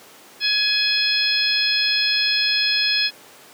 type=harmonic tone with a mistuned harmonic; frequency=840 Hz; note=G#5; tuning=19 cents sharp; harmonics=2 / 3 / 4 / 5 / 6; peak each=-27 / -24 / -23 / -22 / -23 dBFS; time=0.4-3.11 s; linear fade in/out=50 ms; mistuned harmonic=6; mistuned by=+35 cents; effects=pink hiss -45 dBFS RMS until 3.53 s + high-pass 300 Hz 12 dB/octave